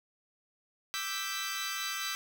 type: chord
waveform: 15% pulse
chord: E minor seventh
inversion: third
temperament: equal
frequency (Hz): 1174.7 / 1318.5 / 1568 / 1975.5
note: D6 / E6 / G6 / B6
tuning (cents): 0 / 0 / 0 / 0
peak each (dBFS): -35 / -33 / -32 / -33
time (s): 0.94-2.15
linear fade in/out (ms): 0
effects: none

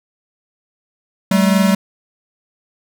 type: tone pair together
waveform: square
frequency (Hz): 191.45 / 214.9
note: G3 / A3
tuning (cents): -41 / -41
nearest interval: major second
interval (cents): 200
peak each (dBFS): -13 / -17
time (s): 1.31-1.75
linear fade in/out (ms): 5
effects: none

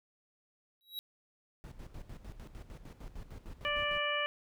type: tone with exponential growth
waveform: square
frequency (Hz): 3869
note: B7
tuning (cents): -36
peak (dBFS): -35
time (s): 0.81-0.99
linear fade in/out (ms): 0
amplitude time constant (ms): 37
type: noise with tremolo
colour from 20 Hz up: brown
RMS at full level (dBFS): -45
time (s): 1.64-3.98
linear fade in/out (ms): 0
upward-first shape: square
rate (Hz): 6.6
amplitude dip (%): 70
type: harmonic tone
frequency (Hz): 587.3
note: D5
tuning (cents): 0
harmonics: 1 / 2 / 3 / 4 / 5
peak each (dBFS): -37 / -37 / -37 / -37 / -37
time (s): 3.65-4.26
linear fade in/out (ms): 0
effects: none

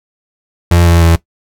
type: tone with pitch steps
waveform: 35% pulse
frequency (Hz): 86.2 / 84.77 / 83.36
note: F2 / E2 / E2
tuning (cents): -22 / +49 / +20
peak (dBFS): -4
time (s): 0.71-1.16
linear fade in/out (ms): 5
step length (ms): 150
effects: noise-tail reverb RT60 0.1 s tail -17 dB re dry

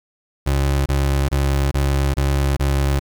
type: tone bursts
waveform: 30% pulse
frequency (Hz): 69.1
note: C#2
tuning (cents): -5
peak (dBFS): -13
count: 6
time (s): 0.46-2.995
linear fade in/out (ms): 10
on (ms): 400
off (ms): 27
effects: 9-bit

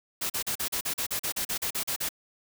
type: noise bursts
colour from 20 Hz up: white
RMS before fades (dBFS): -30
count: 15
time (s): 0.21-2.091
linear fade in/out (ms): 10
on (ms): 89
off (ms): 39
effects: none

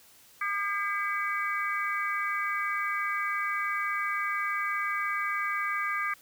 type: harmonic tone with a mistuned harmonic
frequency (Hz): 403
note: G4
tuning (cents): +48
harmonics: 3 / 4 / 5 / 6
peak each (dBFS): -31 / -34 / -34 / -35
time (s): 0.41-6.14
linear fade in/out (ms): 5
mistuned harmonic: 6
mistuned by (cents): -110
effects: white hiss -57 dBFS RMS until 6.21 s

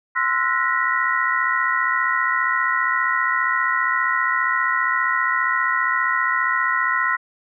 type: tone cluster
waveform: sine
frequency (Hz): 1041 / 1334 / 1456 / 1876 / 1951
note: C6 / E6 / F#6 / A#6 / B6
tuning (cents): -9 / +20 / -28 / +11 / -22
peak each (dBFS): -24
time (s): 0.15-7.17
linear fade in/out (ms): 20
effects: none

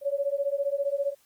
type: beating tone pair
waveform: sine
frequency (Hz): 554.4 / 569.4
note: C#5 / C#5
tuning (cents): 0 / +46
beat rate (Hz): 15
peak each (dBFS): -28 / -28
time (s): 0.01-1.15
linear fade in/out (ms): 50
effects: white hiss -64 dBFS RMS until 1.25 s + Opus 32 kbps

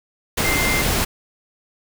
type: tone in noise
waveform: sine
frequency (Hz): 2093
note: C7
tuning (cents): 0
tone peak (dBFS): -21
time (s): 0.44-0.82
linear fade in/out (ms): 10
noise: pink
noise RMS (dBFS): -20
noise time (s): 0.37-1.05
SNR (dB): -4
effects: none

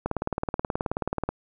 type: click train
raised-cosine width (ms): 1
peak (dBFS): -12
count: 24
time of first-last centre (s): 0.06-1.29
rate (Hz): 18.7
effects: none

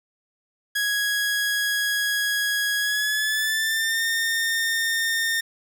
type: tone with pitch glide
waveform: sawtooth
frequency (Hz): 1661.2 to 1822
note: G#6 to A#6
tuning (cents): 0 to -40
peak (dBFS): -18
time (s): 0.75-5.41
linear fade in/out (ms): 10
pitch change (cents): +160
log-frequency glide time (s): 2.78-4.03
effects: none

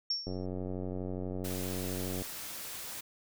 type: tone with exponential decay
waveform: sine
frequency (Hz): 5480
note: F8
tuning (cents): -34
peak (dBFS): -27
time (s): 0.1-0.46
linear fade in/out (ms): 5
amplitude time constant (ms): 77
type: click train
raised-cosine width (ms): 2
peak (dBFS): -25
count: 181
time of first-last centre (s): 0.27-2.22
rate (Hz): 92.3
type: noise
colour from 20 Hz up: white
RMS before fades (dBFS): -42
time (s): 1.44-3.01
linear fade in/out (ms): 10
effects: none

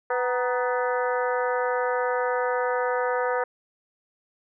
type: harmonic tone with a mistuned harmonic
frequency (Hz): 249.1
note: B3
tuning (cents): +15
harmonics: 2 / 3 / 4 / 5 / 6 / 7 / 8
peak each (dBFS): -25 / -31 / -30 / -32 / -33 / -35 / -41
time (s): 0.1-3.44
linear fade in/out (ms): 5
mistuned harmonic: 4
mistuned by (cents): -92
effects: none

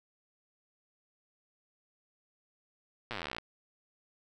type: slowing click train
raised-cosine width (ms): 0.3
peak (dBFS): -21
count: 23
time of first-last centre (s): 3.11-3.384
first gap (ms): 8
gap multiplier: 1.04
effects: none

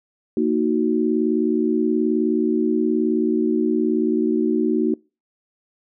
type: chord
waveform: sine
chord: D# minor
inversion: second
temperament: equal with one note detuned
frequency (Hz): 230.9 / 311.1 / 370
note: A#3 / D#4 / F#4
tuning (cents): -16 / 0 / 0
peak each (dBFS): -21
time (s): 0.37-4.94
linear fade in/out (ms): 2
effects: noise-tail reverb RT60 0.3 s tail -25 dB re dry

